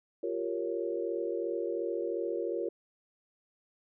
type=chord; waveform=sine; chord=G half-diminished seventh; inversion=third; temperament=equal; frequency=349.2 / 392 / 466.2 / 554.4 Hz; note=F4 / G4 / Bb4 / Db5; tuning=0 / 0 / 0 / 0 cents; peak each=-35 / -38 / -35 / -38 dBFS; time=0.23-2.69 s; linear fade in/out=5 ms; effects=none